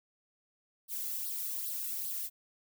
violet noise with flanger, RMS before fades -37 dBFS, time 0.88-2.3 s, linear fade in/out 50 ms, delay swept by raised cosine 0.21 to 1.51 ms, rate 2.5 Hz, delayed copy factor +0.65, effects none

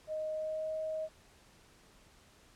sine tone with pitch glide, 622.3 to 629.5 Hz, D#5 to D#5, 0 to +20 cents, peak -34 dBFS, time 0.07-1.09 s, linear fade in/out 50 ms, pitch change +20 cents, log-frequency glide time 0.33-0.73 s, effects pink hiss -62 dBFS RMS until 2.55 s + low-pass 10000 Hz 12 dB/octave

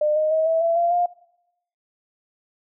sine tone with pitch steps, 603 / 618.9 / 635.2 / 651.9 / 669.1 / 686.7 / 704.8 Hz, D5 / D#5 / D#5 / E5 / E5 / F5 / F5, +46 / -9 / +36 / -19 / +26 / -29 / +16 cents, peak -17 dBFS, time 0.01-1.06 s, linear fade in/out 5 ms, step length 150 ms, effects noise-tail reverb RT60 0.8 s tail -20 dB re dry

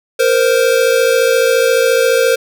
square tone pair together, 466.2 / 520.6 Hz, A#4 / C5, 0 / -9 cents, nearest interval major second, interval 191 cents, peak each -13 dBFS, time 0.19-2.36 s, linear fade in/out 10 ms, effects none

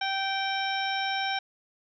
harmonic tone with a mistuned harmonic, 779 Hz, G5, 11 cents flat, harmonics 1 / 2 / 3 / 4 / 5 / 7, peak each -30 / -33 / -35 / -36 / -37 / -38 dBFS, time 0.01-1.39 s, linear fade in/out 5 ms, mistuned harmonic 5, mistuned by -35 cents, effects none

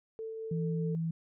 sine tone with tremolo, 444.7 Hz, A4, 18 cents sharp, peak -36 dBFS, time 0.19-0.95 s, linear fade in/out 0 ms, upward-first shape triangle, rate 4.8 Hz, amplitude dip 25%
sine tone, 163.9 Hz, E3, 10 cents flat, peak -30 dBFS, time 0.51-1.11 s, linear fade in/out 5 ms
effects none

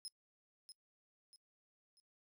30% pulse tone with echo, 5130 Hz, E8, 48 cents flat, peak -40 dBFS, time 0.05-0.08 s, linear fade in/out 0 ms, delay 640 ms, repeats 3, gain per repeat -8 dB, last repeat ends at 2 s, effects noise-tail reverb RT60 0.1 s tail -26 dB re dry

